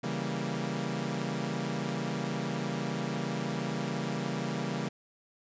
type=chord; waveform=sawtooth; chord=C# diminished seventh; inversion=none; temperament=equal; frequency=138.59 / 164.81 / 196 / 233.1 Hz; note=C#3 / E3 / G3 / Bb3; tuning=0 / 0 / 0 / 0 cents; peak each=-33 dBFS; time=0.03-4.89 s; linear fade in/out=10 ms; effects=resampled to 16000 Hz